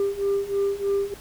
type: beating tone pair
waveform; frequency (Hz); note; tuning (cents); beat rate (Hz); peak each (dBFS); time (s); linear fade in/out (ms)
sine; 396.1 / 399.3; G4 / G4; +18 / +32; 3.2; -24 / -22; 0-1.14; 2
effects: tanh soft clip ceiling -18 dBFS + pink hiss -45 dBFS RMS until 1.2 s